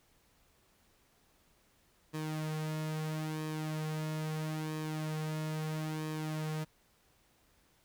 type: tone with flanger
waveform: sawtooth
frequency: 155.56 Hz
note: D#3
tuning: in tune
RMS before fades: -37 dBFS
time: 2.13-6.65 s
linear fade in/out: 20 ms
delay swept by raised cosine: 1.4 to 3.9 ms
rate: 0.76 Hz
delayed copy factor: -0.6
effects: pink hiss -69 dBFS RMS until 7.84 s